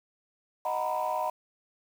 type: chord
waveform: sine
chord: B major seventh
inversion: first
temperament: equal with one note detuned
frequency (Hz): 622.3 / 740 / 932.3 / 992.9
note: D#5 / F#5 / A#5 / B5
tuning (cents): 0 / 0 / 0 / +9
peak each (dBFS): -32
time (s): 0.65-1.3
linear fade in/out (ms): 5
effects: tanh soft clip ceiling -21 dBFS + 8-bit